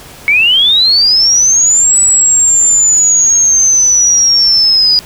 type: linear two-way sweep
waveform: sine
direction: up then down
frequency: 2200 to 7890 to 4897 Hz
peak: -5 dBFS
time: 0.28-4.99 s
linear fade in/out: 0 ms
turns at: 1.99 s
effects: pink hiss -33 dBFS RMS until 5.05 s